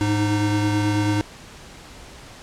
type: tone pair together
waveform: square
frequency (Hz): 105.5 / 307.3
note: G#2 / D#4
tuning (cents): +28 / -21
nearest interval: octave + perfect fifth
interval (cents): 1851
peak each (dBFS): -22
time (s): 0.01-1.21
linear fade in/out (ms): 0
effects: pink hiss -42 dBFS RMS until 2.42 s + low-pass 8000 Hz 12 dB/octave